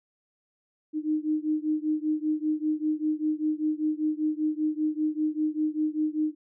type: beating tone pair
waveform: sine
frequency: 305.6 / 310.7 Hz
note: D#4 / D#4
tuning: -31 / -2 cents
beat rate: 5.1 Hz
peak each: -27 / -28 dBFS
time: 0.93-6.35 s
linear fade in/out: 50 ms
effects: none